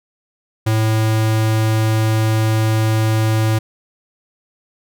square tone, 110 Hz, A2, in tune, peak -14 dBFS, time 0.66-3.59 s, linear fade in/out 10 ms, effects none

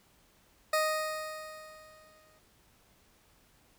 20% pulse tone with exponential decay, 622.3 Hz, D#5, in tune, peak -20 dBFS, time 0.73-2.39 s, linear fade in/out 5 ms, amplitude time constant 360 ms, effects pink hiss -65 dBFS RMS until 3.78 s

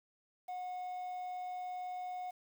triangle tone with quantisation, 729 Hz, F#5, 26 cents flat, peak -37 dBFS, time 0.48-2.31 s, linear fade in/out 10 ms, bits 10, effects none

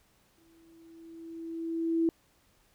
sine tone with exponential growth, 329.6 Hz, E4, in tune, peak -22 dBFS, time 0.38-2.09 s, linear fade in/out 1 ms, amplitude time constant 370 ms, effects pink hiss -67 dBFS RMS until 2.74 s

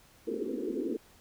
white band-pass noise, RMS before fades -34 dBFS, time 0.27-0.97 s, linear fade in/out 2 ms, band 220 to 470 Hz, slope 96 dB/octave, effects pink hiss -60 dBFS RMS until 1.2 s

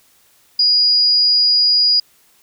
sine tone, 4891 Hz, D#8, 31 cents flat, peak -10 dBFS, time 0.59-2 s, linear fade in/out 5 ms, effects white hiss -54 dBFS RMS until 2.42 s

